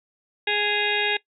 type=harmonic tone with a mistuned harmonic; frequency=415.3 Hz; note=G#4; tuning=in tune; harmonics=1 / 2 / 4 / 5 / 6 / 7 / 8 / 9; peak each=-29 / -30 / -27 / -29 / -28 / -30 / -32 / -29 dBFS; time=0.47-1.17 s; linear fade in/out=5 ms; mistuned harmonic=7; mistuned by=-69 cents; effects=noise-tail reverb RT60 0.1 s tail -20 dB re dry